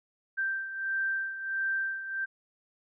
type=beating tone pair; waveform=sine; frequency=1568 / 1569.5 Hz; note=G6 / G6; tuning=0 / +2 cents; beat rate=1.5 Hz; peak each=-30 / -36 dBFS; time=0.37-2.26 s; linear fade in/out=20 ms; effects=none